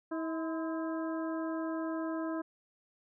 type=harmonic tone with a mistuned harmonic; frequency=322.1 Hz; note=E4; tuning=40 cents flat; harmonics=1 / 2 / 3 / 4 / 5; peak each=-34 / -40 / -44 / -46 / -48 dBFS; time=0.11-2.42 s; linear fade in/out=10 ms; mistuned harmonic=3; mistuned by=+90 cents; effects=none